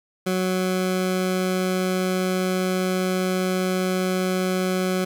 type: tone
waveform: 20% pulse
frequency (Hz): 185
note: F#3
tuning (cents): 0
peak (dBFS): -16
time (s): 0.26-5.05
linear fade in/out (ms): 10
effects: none